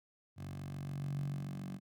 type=tone with high-pass filter sweep; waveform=10% pulse; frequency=47 Hz; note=F#1; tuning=28 cents sharp; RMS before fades=-41 dBFS; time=0.36-1.8 s; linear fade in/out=50 ms; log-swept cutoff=110 to 170 Hz; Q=9.2; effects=none